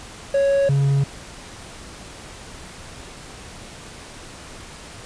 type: tone pair in turn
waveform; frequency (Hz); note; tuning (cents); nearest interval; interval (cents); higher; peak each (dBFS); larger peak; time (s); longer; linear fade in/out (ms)
triangle; 554.4 / 139; C#5 / C#3; 0 / +5; 2 octaves; 2395; first; -13; neither; 0.34-0.69 / 0.69-1.04; neither; 5
effects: pink hiss -39 dBFS RMS until 5.05 s + resampled to 22050 Hz